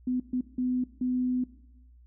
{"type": "tone bursts at uneven times", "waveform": "sine", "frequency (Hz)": 251.7, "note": "B3", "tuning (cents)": 33, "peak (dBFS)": -25, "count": 4, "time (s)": [[0.07, 0.2], [0.33, 0.41], [0.58, 0.84], [1.01, 1.44]], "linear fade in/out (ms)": 5, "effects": ["noise-tail reverb RT60 1.0 s tail -17 dB re dry", "added 60 Hz sine -52 dBFS peak until 2.06 s"]}